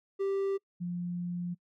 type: tone pair in turn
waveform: triangle / sine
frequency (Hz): 392 / 175.73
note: G4 / F3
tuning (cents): 0 / +11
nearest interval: octave + major second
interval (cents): 1389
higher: first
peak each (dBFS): -26 / -32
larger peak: first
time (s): 0.19-0.58 / 0.8-1.55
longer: second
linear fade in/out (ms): 20
effects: noise-tail reverb RT60 0.1 s tail -26 dB re dry